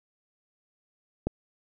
click, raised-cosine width 2 ms, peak -13 dBFS, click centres 1.27 s, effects none

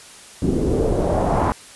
pink noise with low-pass filter sweep, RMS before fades -19 dBFS, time 0.42-1.52 s, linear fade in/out 0 ms, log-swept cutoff 300 to 1000 Hz, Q 2.7, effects white hiss -42 dBFS RMS until 1.75 s + resampled to 24000 Hz

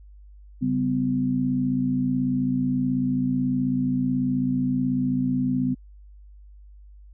sine tone cluster, 138.8 / 194.7 / 253.2 Hz, C#3 / G3 / B3, +3 / -12 / +43 cents, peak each -28 / -29 / -22 dBFS, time 0.61-5.75 s, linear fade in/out 20 ms, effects added 50 Hz sine -44 dBFS peak until 7.13 s

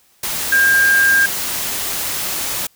sine tone in noise, 1604 Hz, G6, 39 cents sharp, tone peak -10 dBFS, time 0.52-1.26 s, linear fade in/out 5 ms, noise white, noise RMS -22 dBFS, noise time 0.23-2.67 s, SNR +9 dB, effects white hiss -55 dBFS RMS until 2.75 s

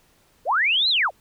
sine linear two-way sweep, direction up then down, 419.7 to 4193 to 441.2 Hz, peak -17 dBFS, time 0.45-1.11 s, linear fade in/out 50 ms, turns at 0.89 s, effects pink hiss -60 dBFS RMS until 1.2 s

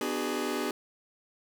sawtooth chord, G# half-diminished seventh, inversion first, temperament just, 249.2 / 299 / 373.8 / 415.3 Hz, B3 / D4 / F#4 / G#4, +16 / +31 / +18 / 0 cents, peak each -31 dBFS, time 0.01-0.71 s, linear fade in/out 2 ms, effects none

